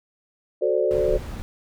sine chord, D dominant seventh, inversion first, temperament equal, 370 / 440 / 523.3 / 587.3 Hz, F#4 / A4 / C5 / D5, 0 / 0 / 0 / 0 cents, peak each -24 dBFS, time 0.61-1.18 s, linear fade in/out 20 ms
brown noise, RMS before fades -30 dBFS, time 0.91-1.42 s, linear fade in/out 0 ms
effects none

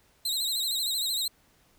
sawtooth tone with vibrato, 3944 Hz, B7, 3 cents flat, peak -24 dBFS, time 0.25-1.28 s, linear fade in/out 5 ms, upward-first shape sine, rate 13 Hz, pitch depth 96 cents each way, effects pink hiss -64 dBFS RMS until 1.78 s

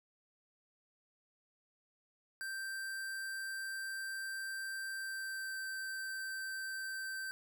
square tone with pitch glide, 1568 to 1555.4 Hz, G6 to G6, 0 to -14 cents, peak -40 dBFS, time 2.41-7.31 s, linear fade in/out 0 ms, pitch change -14 cents, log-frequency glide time 4.95-5.59 s, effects none

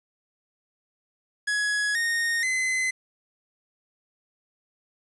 45% pulse tone with pitch steps, 1678 / 1851.1 / 2042 Hz, G#6 / A#6 / C7, +17 / -13 / -43 cents, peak -23 dBFS, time 1.47-2.91 s, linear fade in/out 10 ms, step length 480 ms, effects resampled to 24000 Hz + 9-bit

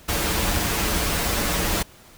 pink noise with comb filter, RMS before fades -23 dBFS, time 0.08-1.83 s, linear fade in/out 10 ms, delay 7.8 ms, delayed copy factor -0.6, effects pink hiss -49 dBFS RMS until 2.17 s

